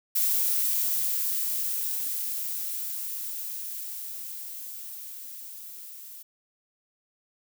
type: noise with level ramp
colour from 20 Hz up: violet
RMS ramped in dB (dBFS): -24 to -44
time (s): 0.15-6.23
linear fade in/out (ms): 10
effects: none